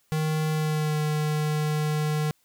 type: tone with pitch glide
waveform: square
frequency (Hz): 155.6 to 152.13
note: D#3 to D#3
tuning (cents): 0 to -39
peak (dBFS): -24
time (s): 0.12-2.31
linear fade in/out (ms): 0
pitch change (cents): -39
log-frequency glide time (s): 0.51-0.99
effects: white hiss -67 dBFS RMS until 2.44 s